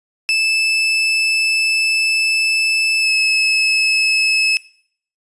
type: tone with pitch glide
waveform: 30% pulse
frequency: 2628 to 2596 Hz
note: E7 to E7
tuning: -6 to -27 cents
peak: -10 dBFS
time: 0.29-4.57 s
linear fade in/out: 0 ms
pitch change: -21 cents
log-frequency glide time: 3-3.1 s
effects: noise-tail reverb RT60 0.6 s tail -20 dB re dry + resampled to 24000 Hz